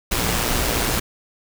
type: noise with amplitude modulation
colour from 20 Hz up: pink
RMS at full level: -19 dBFS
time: 0.11-1 s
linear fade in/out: 10 ms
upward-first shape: sine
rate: 117 Hz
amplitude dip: 45%
effects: none